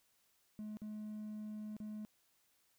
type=tone with dropouts; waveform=triangle; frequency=212.9 Hz; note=G#3; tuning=43 cents sharp; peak=-40 dBFS; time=0.59-2.05 s; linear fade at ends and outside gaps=0 ms; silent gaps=0.77-0.818 / 1.766-1.802 s; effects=tanh soft clip ceiling -36 dBFS + white hiss -75 dBFS RMS until 2.78 s

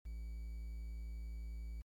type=tone with quantisation; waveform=triangle; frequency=55.6 Hz; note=A1; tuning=19 cents sharp; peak=-40 dBFS; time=0.05-1.82 s; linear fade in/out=10 ms; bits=11; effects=MP3 96 kbps

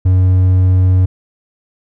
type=tone; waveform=triangle; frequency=92.5 Hz; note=F#2; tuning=in tune; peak=-5 dBFS; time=0.05-1.06 s; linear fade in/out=10 ms; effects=none

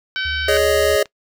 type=harmonic tone; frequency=764 Hz; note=G5; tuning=45 cents flat; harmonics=2 / 3 / 4 / 5 / 6 / 7; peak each=-22 / -30 / -27 / -31 / -34 / -36 dBFS; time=0.16-0.57 s; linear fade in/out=0 ms
type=tone with vibrato; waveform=sine; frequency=74.4 Hz; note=D2; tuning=23 cents sharp; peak=-28 dBFS; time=0.25-0.96 s; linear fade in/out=5 ms; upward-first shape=square; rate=14 Hz; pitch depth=43 cents each way
type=chord; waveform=square; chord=Ab suspended fourth; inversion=none; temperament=equal with one note detuned; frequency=415.3 / 558.2 / 622.3 Hz; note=Ab4 / Db5 / Eb5; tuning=0 / +12 / 0 cents; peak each=-19 dBFS; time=0.48-1.03 s; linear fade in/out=5 ms
type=clicks; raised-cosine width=0.2 ms; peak=-20 dBFS; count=5; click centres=0.637 / 0.832 / 0.909 / 0.986 / 1.057 s
effects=noise-tail reverb RT60 0.1 s tail -21 dB re dry

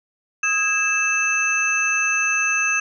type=tone cluster; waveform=sine; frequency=1266 / 1637 / 2631 / 6220 Hz; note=D#6 / G#6 / E7 / G8; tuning=+30 / -25 / -4 / -14 cents; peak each=-27 / -25 / -19 / -27 dBFS; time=0.43-2.8 s; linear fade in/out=5 ms; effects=none

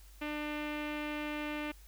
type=tone with low-pass filter; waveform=sawtooth; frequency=298.9 Hz; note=D4; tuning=31 cents sharp; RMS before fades=-38 dBFS; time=0.21-1.72 s; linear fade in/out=10 ms; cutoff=2600 Hz; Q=2.9; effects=added 50 Hz sine -53 dBFS peak until 1.87 s + white hiss -62 dBFS RMS until 1.87 s

